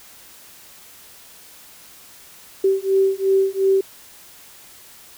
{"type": "beating tone pair", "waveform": "sine", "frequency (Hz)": [385.3, 388.1], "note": ["G4", "G4"], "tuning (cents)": [-30, -17], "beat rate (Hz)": 2.8, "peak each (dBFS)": -18, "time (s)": [2.64, 3.81], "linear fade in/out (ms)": 5, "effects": ["white hiss -45 dBFS RMS until 5.17 s"]}